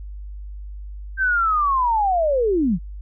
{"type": "linear sweep", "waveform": "sine", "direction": "down", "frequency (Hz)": [1580, 148.8], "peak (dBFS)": -16, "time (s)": [1.17, 2.79], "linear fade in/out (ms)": 50, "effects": ["added 50 Hz sine -31 dBFS peak until 3.01 s"]}